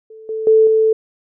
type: tone with level steps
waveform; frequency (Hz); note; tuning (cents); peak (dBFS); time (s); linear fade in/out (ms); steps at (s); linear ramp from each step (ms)
sine; 440; A4; 0; -35 / -20 / -7 / -10; 0.1-0.93; 5; 0.29 / 0.47 / 0.67; 2
effects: none